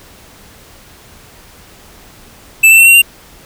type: tone with pitch steps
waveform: square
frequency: 2639 / 2673 / 2707 / 2742 / 2777 Hz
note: E7 / E7 / E7 / F7 / F7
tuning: +1 / +23 / +45 / -32 / -10 cents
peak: -3 dBFS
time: 2.63-3.02 s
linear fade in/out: 10 ms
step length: 78 ms
effects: pink hiss -40 dBFS RMS until 3.45 s